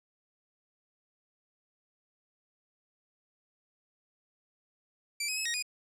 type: tone with pitch steps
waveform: 15% pulse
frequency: 2334 / 2532 / 2580 / 1875 / 2468 Hz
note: D7 / D#7 / E7 / A#6 / D#7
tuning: -11 / +30 / -38 / +10 / -15 cents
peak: -24 dBFS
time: 5.2-5.625 s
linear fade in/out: 5 ms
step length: 85 ms
effects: low-pass 12000 Hz 12 dB/octave